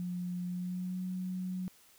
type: tone with pitch glide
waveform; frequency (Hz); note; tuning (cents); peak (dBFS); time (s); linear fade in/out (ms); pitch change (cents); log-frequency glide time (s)
sine; 178.4 to 184.16; F3 to F#3; +37 to -8; -34; 0-1.68; 0; +55; 0.47-1.01
effects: white hiss -62 dBFS RMS until 1.98 s